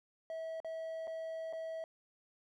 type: tone with dropouts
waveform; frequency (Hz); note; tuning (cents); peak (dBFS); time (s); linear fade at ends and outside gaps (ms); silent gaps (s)
triangle; 648; E5; -30; -37; 0.3-1.84; 1; 0.602-0.646 / 1.072-1.077 / 1.527-1.533
effects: none